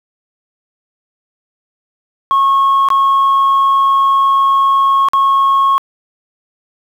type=tone with dropouts; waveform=sine; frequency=1093 Hz; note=C#6; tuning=25 cents flat; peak=-6 dBFS; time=2.31-5.78 s; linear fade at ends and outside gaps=0 ms; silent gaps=2.887-2.903 / 5.086-5.134 s; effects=tanh soft clip ceiling -6 dBFS + 7-bit